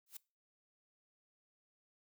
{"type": "noise with exponential growth", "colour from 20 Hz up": "blue", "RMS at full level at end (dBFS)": -43, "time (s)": [0.06, 0.17], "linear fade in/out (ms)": 5, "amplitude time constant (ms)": 23, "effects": ["noise-tail reverb RT60 0.3 s tail -22 dB re dry"]}